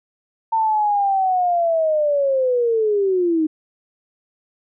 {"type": "linear sweep", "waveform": "sine", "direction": "down", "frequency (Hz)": [904, 306], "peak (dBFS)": -15, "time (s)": [0.52, 3.47], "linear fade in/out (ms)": 10, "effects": []}